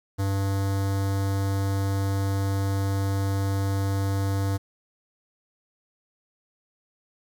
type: tone with notch filter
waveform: square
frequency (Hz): 98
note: G2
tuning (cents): 0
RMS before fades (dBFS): -25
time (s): 0.18-4.58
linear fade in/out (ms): 20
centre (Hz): 2600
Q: 1.3
effects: 10-bit